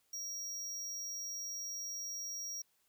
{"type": "tone", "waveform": "square", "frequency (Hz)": 5660, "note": "F8", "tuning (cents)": 22, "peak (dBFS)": -40, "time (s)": [0.13, 2.62], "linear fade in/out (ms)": 5, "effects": ["white hiss -75 dBFS RMS until 2.88 s"]}